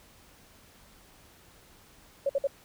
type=tone bursts; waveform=sine; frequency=554.4 Hz; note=C#5; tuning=in tune; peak=-23 dBFS; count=3; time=2.26-2.472 s; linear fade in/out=5 ms; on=34 ms; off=55 ms; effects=pink hiss -57 dBFS RMS until 2.64 s